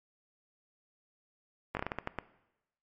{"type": "slowing click train", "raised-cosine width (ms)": 0.5, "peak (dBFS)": -18, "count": 9, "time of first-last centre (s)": [1.75, 2.187], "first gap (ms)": 19, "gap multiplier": 1.29, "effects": ["noise-tail reverb RT60 0.9 s tail -17 dB re dry", "MP3 48 kbps"]}